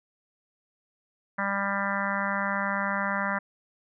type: harmonic tone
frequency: 198.4 Hz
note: G3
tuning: 21 cents sharp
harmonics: 1 / 3 / 4 / 5 / 6 / 7 / 8 / 9 / 10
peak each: -33 / -35 / -38 / -33 / -35 / -34 / -34 / -34 / -37 dBFS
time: 1.38-3.39 s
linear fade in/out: 10 ms
effects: none